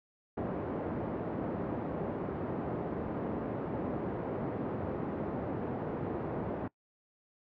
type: band-pass noise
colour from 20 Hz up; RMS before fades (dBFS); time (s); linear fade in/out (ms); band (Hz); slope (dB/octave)
white; -36; 0.37-6.68; 5; 100 to 460; 12
effects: noise-tail reverb RT60 0.1 s tail -21 dB re dry + low-pass 2000 Hz 12 dB/octave